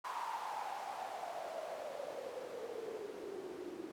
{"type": "noise with band-pass filter sweep", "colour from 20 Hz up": "white", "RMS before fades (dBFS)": -44, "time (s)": [0.04, 3.92], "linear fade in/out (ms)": 10, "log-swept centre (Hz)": [1000, 330], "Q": 7.1, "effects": []}